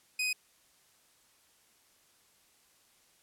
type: tone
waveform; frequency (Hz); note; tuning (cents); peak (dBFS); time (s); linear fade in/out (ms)
sawtooth; 2503; D#7; +10; -26; 0.19-0.33; 5
effects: white hiss -66 dBFS RMS until 3.22 s + low-pass 12000 Hz 12 dB/octave